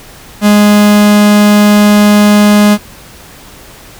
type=tone; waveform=45% pulse; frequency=207.7 Hz; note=G#3; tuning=in tune; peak=-3 dBFS; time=0.41-2.78 s; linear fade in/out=50 ms; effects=pink hiss -34 dBFS RMS until 3.99 s